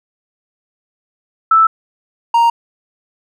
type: tone pair in turn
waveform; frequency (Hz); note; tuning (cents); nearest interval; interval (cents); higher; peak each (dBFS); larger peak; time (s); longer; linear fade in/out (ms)
sine / triangle; 1318.5 / 932.3; E6 / A#5; 0 / 0; tritone; 600; first; -6; neither; 1.51-1.67 / 2.34-2.5; neither; 5
effects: none